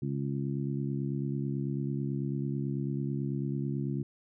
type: harmonic tone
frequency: 69.1 Hz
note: C#2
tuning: 5 cents flat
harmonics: 2 / 3 / 4 / 5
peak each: -32 / -36 / -38 / -40 dBFS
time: 0.02-4.03 s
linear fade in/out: 5 ms
effects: none